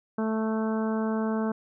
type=harmonic tone; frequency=220 Hz; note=A3; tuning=in tune; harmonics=1 / 2 / 3 / 4 / 5 / 6 / 7; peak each=-26 / -32 / -36 / -38 / -40 / -42 / -43 dBFS; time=0.18-1.52 s; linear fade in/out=5 ms; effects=none